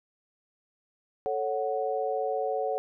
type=chord; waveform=sine; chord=F# minor; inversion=first; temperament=equal; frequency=440 / 554.4 / 740 Hz; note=A4 / C#5 / F#5; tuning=0 / 0 / 0 cents; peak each=-31 dBFS; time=1.26-2.78 s; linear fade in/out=0 ms; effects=none